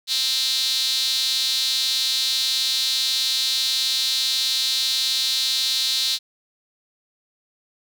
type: tone with high-pass filter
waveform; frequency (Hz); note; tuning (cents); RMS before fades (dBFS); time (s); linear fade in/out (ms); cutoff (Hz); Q
sawtooth; 261.6; C4; 0; -22; 0.07-6.19; 50; 4000; 5.9
effects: none